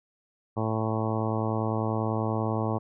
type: harmonic tone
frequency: 110.3 Hz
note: A2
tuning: 5 cents sharp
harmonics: 1 / 2 / 3 / 4 / 5 / 6 / 7 / 8 / 9 / 10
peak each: -29 / -32 / -34 / -35 / -36 / -37 / -37 / -38 / -39 / -39 dBFS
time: 0.56-2.79 s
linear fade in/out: 20 ms
effects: none